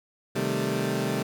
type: chord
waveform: 20% pulse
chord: A half-diminished seventh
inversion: first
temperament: equal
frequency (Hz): 130.81 / 155.56 / 196 / 220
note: C3 / Eb3 / G3 / A3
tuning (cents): 0 / 0 / 0 / 0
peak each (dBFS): -26 / -28 / -26 / -26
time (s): 0.35-1.23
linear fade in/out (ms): 10
effects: none